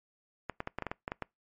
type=clicks; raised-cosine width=0.5 ms; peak=-19 dBFS; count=10; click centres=0.497 / 0.604 / 0.674 / 0.786 / 0.823 / 0.867 / 0.915 / 1.079 / 1.119 / 1.223 s; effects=noise-tail reverb RT60 0.2 s tail -25 dB re dry + MP3 48 kbps